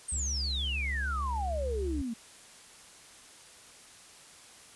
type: exponential sweep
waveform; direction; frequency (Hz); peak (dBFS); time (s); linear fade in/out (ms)
sine; down; 8870 to 218.8; -32; 0.08-2.14; 10
type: tone with vibrato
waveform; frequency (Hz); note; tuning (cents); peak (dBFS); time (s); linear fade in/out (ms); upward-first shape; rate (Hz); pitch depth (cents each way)
triangle; 68.5; C#2; -20; -30; 0.12-2.02; 5; sine; 6.5; 42
effects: white hiss -53 dBFS RMS until 4.75 s + resampled to 24000 Hz